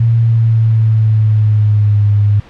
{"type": "tone with pitch glide", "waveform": "sine", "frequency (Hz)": [115.1, 103.14], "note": ["A#2", "G#2"], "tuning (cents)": [-22, -11], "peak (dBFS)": -7, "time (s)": [0, 2.4], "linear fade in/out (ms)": 5, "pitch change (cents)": -189, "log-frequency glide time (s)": [0.2, 2.06], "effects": ["pink hiss -39 dBFS RMS until 2.49 s", "low-pass 3000 Hz 12 dB/octave"]}